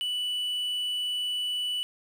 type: tone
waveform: triangle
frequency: 2966 Hz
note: F#7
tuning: 4 cents sharp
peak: -26 dBFS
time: 0.01-1.83 s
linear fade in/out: 0 ms
effects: 9-bit